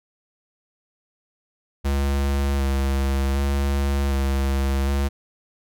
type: tone with vibrato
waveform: square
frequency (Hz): 68.8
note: C#2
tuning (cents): -12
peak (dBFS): -20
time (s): 1.84-5.09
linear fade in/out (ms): 20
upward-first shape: square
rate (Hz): 0.66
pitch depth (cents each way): 19
effects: none